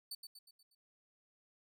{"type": "tone with echo", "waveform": "sawtooth", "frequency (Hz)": 4498, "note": "C#8", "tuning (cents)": 24, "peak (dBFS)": -39, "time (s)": [0.11, 0.15], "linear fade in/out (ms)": 5, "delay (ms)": 120, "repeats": 5, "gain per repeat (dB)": -6, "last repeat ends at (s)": 0.75, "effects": []}